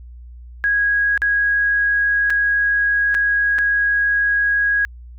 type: tone with dropouts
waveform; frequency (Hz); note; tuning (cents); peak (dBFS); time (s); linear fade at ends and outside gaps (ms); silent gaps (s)
sine; 1651; G#6; -11; -14; 0.64-4.85; 0; 1.176-1.219 / 2.3-2.304 / 3.144-3.149 / 3.584-3.588
effects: added 60 Hz sine -35 dBFS peak until 5.18 s